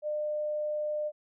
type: tone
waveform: sine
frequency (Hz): 602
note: D5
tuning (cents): +43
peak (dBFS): -29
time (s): 0.02-1.12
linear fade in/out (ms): 50
effects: none